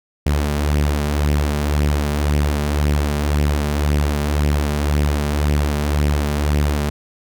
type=tone with flanger; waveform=sawtooth; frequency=73.42 Hz; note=D2; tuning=in tune; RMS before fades=-18 dBFS; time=0.26-6.9 s; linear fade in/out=5 ms; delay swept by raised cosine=0.36 to 5.06 ms; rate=1.9 Hz; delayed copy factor=+0.5; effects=none